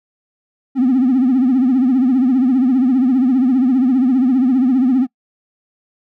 triangle tone with vibrato, 256.5 Hz, C4, 34 cents flat, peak -7 dBFS, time 0.75-5.07 s, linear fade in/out 50 ms, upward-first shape triangle, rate 15 Hz, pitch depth 140 cents each way, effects noise-tail reverb RT60 0.1 s tail -24 dB re dry + tanh soft clip ceiling -7 dBFS

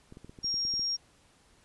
clicks, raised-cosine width 3 ms, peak -34 dBFS, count 10, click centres 0.124 / 0.171 / 0.246 / 0.295 / 0.388 / 0.445 / 0.542 / 0.651 / 0.739 / 0.795 s
sine tone, 5580 Hz, F8, 2 cents flat, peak -28 dBFS, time 0.43-0.97 s, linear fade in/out 20 ms
effects pink hiss -63 dBFS RMS until 1.64 s + resampled to 24000 Hz

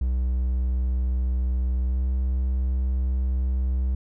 triangle tone with pitch glide, 62.8 to 64.08 Hz, B1 to C2, +30 to -35 cents, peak -19 dBFS, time 0.01-3.95 s, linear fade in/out 5 ms, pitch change +35 cents, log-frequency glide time 1.87-2 s, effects none

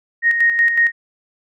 sine tone with tremolo, 1864.7 Hz, A#6, in tune, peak -10 dBFS, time 0.22-0.92 s, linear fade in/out 50 ms, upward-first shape square, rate 5.4 Hz, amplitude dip 50%, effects none

